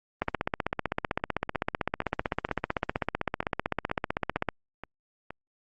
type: two click trains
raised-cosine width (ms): 0.5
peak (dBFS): -23 / -11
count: 9 / 68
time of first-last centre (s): 1.55-5.306 / 0.22-4.488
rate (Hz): 2.13 / 15.7
effects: Opus 32 kbps